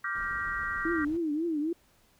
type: chord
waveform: sine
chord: G minor seventh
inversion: second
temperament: equal with one note detuned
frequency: 1174.7 / 1396.9 / 1568 / 1903.8 Hz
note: D6 / F6 / G6 / Bb6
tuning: 0 / 0 / 0 / +36 cents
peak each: -36 / -36 / -35 / -35 dBFS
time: 0.04-1.05 s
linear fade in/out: 5 ms
type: noise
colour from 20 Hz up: brown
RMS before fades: -46 dBFS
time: 0.15-1.17 s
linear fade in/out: 2 ms
type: tone with vibrato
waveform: sine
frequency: 316.5 Hz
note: D#4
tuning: 30 cents sharp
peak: -27 dBFS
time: 0.85-1.73 s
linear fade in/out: 5 ms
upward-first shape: triangle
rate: 3.7 Hz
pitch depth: 170 cents each way
effects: pink hiss -65 dBFS RMS until 2.19 s